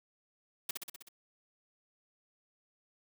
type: noise with echo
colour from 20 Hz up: white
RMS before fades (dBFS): -35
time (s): 0.69-0.71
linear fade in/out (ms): 5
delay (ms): 63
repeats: 6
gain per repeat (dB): -3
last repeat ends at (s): 1.088
effects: none